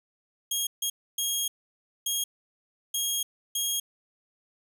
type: tone bursts at uneven times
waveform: 15% pulse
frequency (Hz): 3265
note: G#7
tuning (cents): -30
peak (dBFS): -19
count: 6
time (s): 0.51-0.67 / 0.82-0.9 / 1.18-1.48 / 2.06-2.24 / 2.94-3.23 / 3.55-3.8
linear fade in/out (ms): 5
effects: none